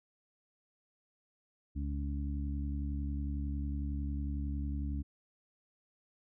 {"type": "harmonic tone", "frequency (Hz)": 71, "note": "C#2", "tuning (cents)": 42, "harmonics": [1, 2, 3, 4], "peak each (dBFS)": [-34, -44, -44, -43], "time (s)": [1.75, 5.03], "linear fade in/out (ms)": 20, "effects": []}